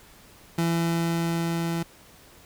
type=tone with level ramp; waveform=30% pulse; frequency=167.5 Hz; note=E3; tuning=28 cents sharp; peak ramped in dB=-19 to -23 dBFS; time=0.58-1.83 s; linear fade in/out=5 ms; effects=pink hiss -52 dBFS RMS until 2.45 s